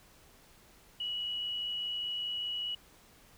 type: tone with amplitude modulation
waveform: sine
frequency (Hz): 2927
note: F#7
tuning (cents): -19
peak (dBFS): -32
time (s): 1-2.75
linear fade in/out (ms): 5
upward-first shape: sine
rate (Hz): 105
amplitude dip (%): 25
effects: pink hiss -60 dBFS RMS until 3.37 s